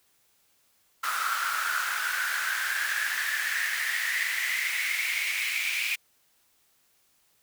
pink noise with high-pass filter sweep, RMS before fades -29 dBFS, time 1.03-5.96 s, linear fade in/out 10 ms, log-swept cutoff 1300 to 2400 Hz, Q 8.1, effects white hiss -67 dBFS RMS until 7.42 s

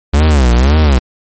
45% pulse tone with vibrato, 68 Hz, C#2, 33 cents flat, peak -6 dBFS, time 0.13-0.99 s, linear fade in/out 10 ms, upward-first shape sine, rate 1.9 Hz, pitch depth 250 cents each way, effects MP3 32 kbps

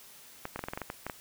clicks, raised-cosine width 0.5 ms, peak -20 dBFS, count 11, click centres 0.454 / 0.56 / 0.592 / 0.639 / 0.685 / 0.735 / 0.775 / 0.817 / 0.901 / 1.066 / 1.098 s, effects white hiss -53 dBFS RMS until 1.2 s

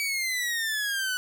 sawtooth exponential sweep, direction down, 2289 to 1480 Hz, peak -23 dBFS, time 0-1.17 s, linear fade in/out 0 ms, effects none

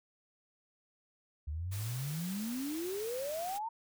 sine exponential sweep, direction up, 71.5 to 932.3 Hz, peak -35 dBFS, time 1.47-3.69 s, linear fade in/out 10 ms
white noise, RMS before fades -46 dBFS, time 1.71-3.59 s, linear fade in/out 20 ms
effects none

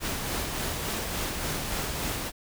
pink noise with tremolo, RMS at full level -30 dBFS, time 0-2.32 s, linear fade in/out 50 ms, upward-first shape sine, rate 3.5 Hz, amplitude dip 30%, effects none

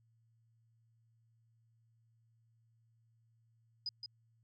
sine tone with echo, 4978 Hz, D#8, in tune, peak -36 dBFS, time 3.86-3.89 s, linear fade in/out 2 ms, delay 170 ms, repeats 1, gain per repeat -6 dB, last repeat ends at 4.06 s, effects added 114 Hz sine -69 dBFS peak until 4.43 s

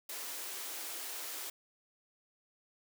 white high-pass noise, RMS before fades -42 dBFS, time 0.09-1.5 s, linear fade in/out 5 ms, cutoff 280 Hz, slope 48 dB/octave, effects none

